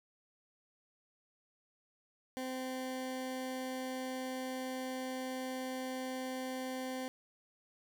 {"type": "tone", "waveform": "20% pulse", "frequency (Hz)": 258.5, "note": "C4", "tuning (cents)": -21, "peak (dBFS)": -33, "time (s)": [2.37, 7.08], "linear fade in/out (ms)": 0, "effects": []}